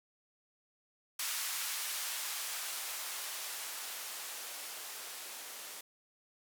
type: noise with band-pass filter sweep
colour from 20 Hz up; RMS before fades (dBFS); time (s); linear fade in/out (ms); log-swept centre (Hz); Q
violet; -41; 1.19-5.81; 5; 1200 to 350; 0.75
effects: none